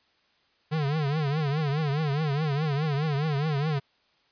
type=tone with vibrato; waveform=square; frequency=148.2 Hz; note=D3; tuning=16 cents sharp; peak=-25 dBFS; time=0.71-3.8 s; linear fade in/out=20 ms; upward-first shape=triangle; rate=4.8 Hz; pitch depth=160 cents each way; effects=white hiss -66 dBFS RMS until 4.31 s + resampled to 11025 Hz